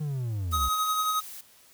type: linear sweep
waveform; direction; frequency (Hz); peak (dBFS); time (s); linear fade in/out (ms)
triangle; down; 155.56 to 58; -26; 0-0.69; 10
type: noise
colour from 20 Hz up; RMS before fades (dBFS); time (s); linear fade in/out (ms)
blue; -42; 0.51-1.41; 5
type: tone with tremolo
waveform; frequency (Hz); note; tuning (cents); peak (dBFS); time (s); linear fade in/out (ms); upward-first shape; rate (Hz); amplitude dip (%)
square; 1262; D#6; +24; -24; 0.52-1.21; 20; sine; 11; 35
effects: white hiss -57 dBFS RMS until 1.73 s